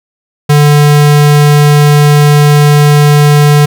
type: tone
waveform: square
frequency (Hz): 147.1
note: D3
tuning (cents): +3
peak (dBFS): -3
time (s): 0.49-3.66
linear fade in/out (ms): 10
effects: none